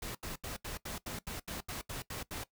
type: noise bursts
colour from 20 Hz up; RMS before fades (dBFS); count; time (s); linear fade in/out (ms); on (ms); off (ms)
pink; -41; 12; 0.02-2.438; 5; 130; 78
effects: noise-tail reverb RT60 0.1 s tail -18 dB re dry